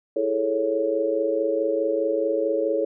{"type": "chord", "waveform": "sine", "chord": "A major seventh", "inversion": "second", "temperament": "equal", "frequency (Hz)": [329.6, 415.3, 440, 554.4], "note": ["E4", "G#4", "A4", "C#5"], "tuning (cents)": [0, 0, 0, 0], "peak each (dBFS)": [-28, -29, -25, -24], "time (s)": [0.16, 2.85], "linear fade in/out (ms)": 5, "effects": []}